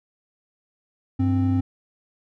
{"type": "tone pair together", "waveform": "triangle", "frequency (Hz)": [98, 262.8], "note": ["G2", "C4"], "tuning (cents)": [0, 8], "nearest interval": "octave + perfect fourth", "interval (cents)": 1708, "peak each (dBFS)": -19, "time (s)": [1.19, 1.61], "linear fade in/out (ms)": 10, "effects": []}